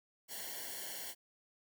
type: noise with comb filter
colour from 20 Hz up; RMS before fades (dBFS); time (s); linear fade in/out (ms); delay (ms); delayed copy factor
white; -44; 0.28-1.15; 50; 0.8; -1
effects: none